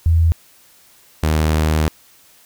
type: tone pair in turn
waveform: sine / sawtooth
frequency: 82.41 / 77.86 Hz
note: E2 / D#2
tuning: 0 / +2 cents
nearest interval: minor second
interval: 98 cents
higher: first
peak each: -10 dBFS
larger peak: neither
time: 0.06-0.32 / 1.23-1.88 s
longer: second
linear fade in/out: 0 ms
effects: white hiss -50 dBFS RMS until 2.45 s